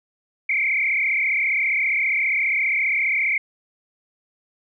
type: tone with frequency modulation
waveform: sine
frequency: 2217 Hz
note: C#7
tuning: in tune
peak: -18 dBFS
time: 0.49-3.38 s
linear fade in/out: 5 ms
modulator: 34.9 Hz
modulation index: 3.8
effects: none